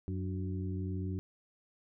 harmonic tone with a mistuned harmonic, 92.5 Hz, F#2, in tune, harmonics 1 / 2 / 3 / 4, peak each -35 / -40 / -43 / -46 dBFS, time 0.08-1.19 s, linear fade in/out 0 ms, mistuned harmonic 3, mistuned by +70 cents, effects none

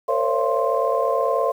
sine tone cluster, 457.1 / 526 / 565 / 679 / 1051 Hz, A#4 / C5 / C#5 / F5 / C6, -34 / +9 / +33 / -49 / +7 cents, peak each -24 dBFS, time 0.08-1.52 s, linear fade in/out 10 ms, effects tanh soft clip ceiling -6 dBFS + 8-bit

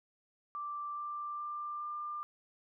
sine tone with pitch steps, 1174.7 / 1181.5 / 1188.3 / 1195.2 Hz, D6 / D6 / D6 / D6, 0 / +10 / +20 / +30 cents, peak -37 dBFS, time 0.55-2.23 s, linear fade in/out 0 ms, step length 420 ms, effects none

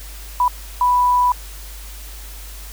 sine tone bursts at uneven times, 987.8 Hz, B5, in tune, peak -12 dBFS, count 2, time 0.4-0.48 / 0.81-1.32 s, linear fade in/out 2 ms, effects added 50 Hz sine -33 dBFS peak until 2.72 s + white hiss -39 dBFS RMS until 2.72 s

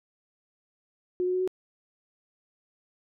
sine tone with pitch steps, 361.5 / 364.9 / 368.2 / 371.7 Hz, F#4 / F#4 / F#4 / F#4, -40 / -24 / -8 / +8 cents, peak -24 dBFS, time 1.2-1.476 s, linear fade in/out 0 ms, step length 69 ms, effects none

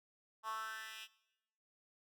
10% pulse tone with high-pass filter sweep, 220 Hz, A3, in tune, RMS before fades -45 dBFS, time 0.43-1.08 s, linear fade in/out 50 ms, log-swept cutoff 990 to 2700 Hz, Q 4.7, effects noise-tail reverb RT60 0.9 s tail -20 dB re dry

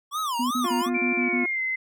square tone with vibrato, 1091 Hz, C#6, 28 cents flat, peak -26 dBFS, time 0.11-0.9 s, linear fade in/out 50 ms, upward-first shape sine, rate 2.7 Hz, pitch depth 280 cents each way
sine tone bursts, 247.6 Hz, B3, 5 cents sharp, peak -24 dBFS, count 7, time 0.39-1.446 s, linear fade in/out 10 ms, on 120 ms, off 36 ms
harmonic tone, 352.1 Hz, F4, 14 cents sharp, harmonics 1 / 2 / 3 / 4 / 5 / 6 / 7, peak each -29 / -35 / -39 / -41 / -43 / -45 / -46 dBFS, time 0.64-1.46 s, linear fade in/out 5 ms
sine tone with pitch glide, 2349 to 2057 Hz, D7 to C7, 0 to -30 cents, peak -24 dBFS, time 0.94-1.76 s, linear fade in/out 10 ms, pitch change -230 cents, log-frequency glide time 1.17-1.61 s
effects none

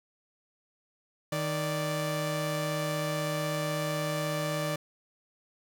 sawtooth tone pair together, 155.56 / 586.1 Hz, D#3 / D5, 0 / -4 cents, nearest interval octave + major seventh, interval 2296 cents, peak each -28 dBFS, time 1.32-4.76 s, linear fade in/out 5 ms, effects none

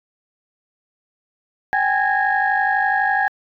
sine tone cluster, 773 / 825 / 1654 / 1835 Hz, G5 / G#5 / G#6 / A#6, -24 / -12 / -8 / -28 cents, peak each -20 / -21 / -19 / -26 dBFS, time 1.73-3.28 s, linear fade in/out 0 ms, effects tanh soft clip ceiling -6 dBFS

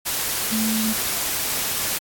sine tone in noise, 220 Hz, A3, in tune, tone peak -21 dBFS, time 0.51-0.94 s, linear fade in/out 20 ms, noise white, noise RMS -24 dBFS, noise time 0.05-1.99 s, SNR 0 dB, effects AAC 64 kbps

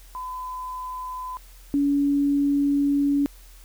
sine tone pair in turn, 1011 / 283.7 Hz, B5 / C#4, +40 / +40 cents, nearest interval octave + minor seventh, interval 2200 cents, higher first, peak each -30 / -18 dBFS, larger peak second, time 0.15-1.37 / 1.74-3.26 s, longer second, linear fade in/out 0 ms, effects added 42 Hz sine -45 dBFS peak until 3.64 s + white hiss -53 dBFS RMS until 3.64 s

